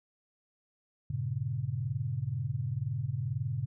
sine chord, G diminished, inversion none, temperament equal, 98 / 116.54 / 138.59 Hz, G2 / Bb2 / Db3, 0 / 0 / 0 cents, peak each -38 / -34 / -34 dBFS, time 1.1-3.66 s, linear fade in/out 5 ms, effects none

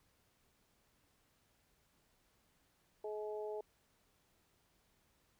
harmonic tone, 212.2 Hz, G#3, 38 cents sharp, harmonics 2 / 3 / 4, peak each -41 / -47 / -50 dBFS, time 3.04-3.61 s, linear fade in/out 5 ms, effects pink hiss -75 dBFS RMS until 5.39 s

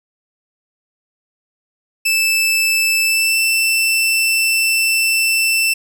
sawtooth tone with pitch glide, 2637 to 2668 Hz, E7 to E7, 0 to +20 cents, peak -10 dBFS, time 2.05-5.74 s, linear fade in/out 10 ms, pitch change +20 cents, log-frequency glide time 3.04-3.37 s, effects none

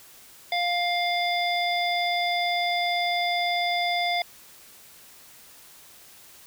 harmonic tone, 702 Hz, F5, 9 cents sharp, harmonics 1 / 3 / 5 / 7, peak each -25 / -28 / -30 / -35 dBFS, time 0.52-4.22 s, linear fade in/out 2 ms, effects white hiss -50 dBFS RMS until 6.46 s

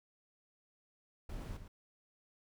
brown noise with echo, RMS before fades -43 dBFS, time 1.29-1.57 s, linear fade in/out 5 ms, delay 110 ms, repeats 1, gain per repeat -8 dB, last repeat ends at 1.68 s, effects none

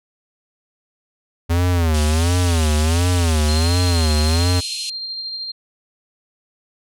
square tone with vibrato, 82.41 Hz, E2, in tune, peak -15 dBFS, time 1.49-4.61 s, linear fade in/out 20 ms, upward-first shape sine, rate 1.4 Hz, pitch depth 150 cents each way
pink band-pass noise, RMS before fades -30 dBFS, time 1.94-4.9 s, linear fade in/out 5 ms, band 2500 to 11000 Hz, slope 96 dB/octave
sine tone with tremolo, 4186 Hz, C8, in tune, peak -24 dBFS, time 3.48-5.52 s, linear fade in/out 10 ms, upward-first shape sine, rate 13 Hz, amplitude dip 30%
effects none

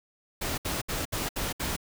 pink noise bursts, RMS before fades -31 dBFS, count 6, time 0.41-1.765 s, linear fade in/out 10 ms, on 170 ms, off 67 ms, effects none

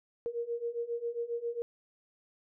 sine beating tone pair, 466.2 / 473.6 Hz, A#4 / A#4, 0 / +27 cents, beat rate 7.4 Hz, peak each -37 / -35 dBFS, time 0.26-1.62 s, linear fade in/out 0 ms, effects none

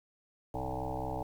sine tone with frequency modulation, 440 Hz, A4, in tune, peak -33 dBFS, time 0.54-1.23 s, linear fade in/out 5 ms, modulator 64.5 Hz, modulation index 6.9, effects 10-bit

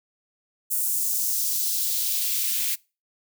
blue noise with high-pass filter sweep, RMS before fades -25 dBFS, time 0.7-2.76 s, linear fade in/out 20 ms, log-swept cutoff 8800 to 2200 Hz, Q 1.3, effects noise-tail reverb RT60 0.3 s tail -24 dB re dry

